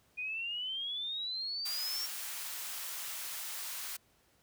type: exponential sweep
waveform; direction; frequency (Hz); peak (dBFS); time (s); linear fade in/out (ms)
sine; up; 2445 to 5588; -35; 0.17-2.07; 20
type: high-pass noise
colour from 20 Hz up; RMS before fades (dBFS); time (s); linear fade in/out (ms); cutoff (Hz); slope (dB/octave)
white; -41; 1.65-3.97; 10; 860; 12
effects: pink hiss -69 dBFS RMS until 4.42 s + high-pass 60 Hz 12 dB/octave